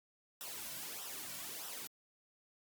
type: noise with flanger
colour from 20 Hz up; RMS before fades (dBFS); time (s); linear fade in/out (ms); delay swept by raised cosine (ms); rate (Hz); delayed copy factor
white; -45; 0.41-1.87; 0; 0.44 to 2.44; 1.6; -0.7
effects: MP3 96 kbps